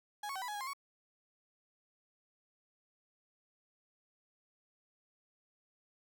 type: tone with pitch steps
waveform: 35% pulse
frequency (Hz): 831 / 1105 / 764 / 987 / 838 / 823 / 1052 / 1114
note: G#5 / C#6 / G5 / B5 / G#5 / G#5 / C6 / C#6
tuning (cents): +1 / -6 / -45 / -1 / +15 / -16 / +9 / +8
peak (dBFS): -37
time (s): 0.23-0.734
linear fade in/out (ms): 5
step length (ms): 63
effects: none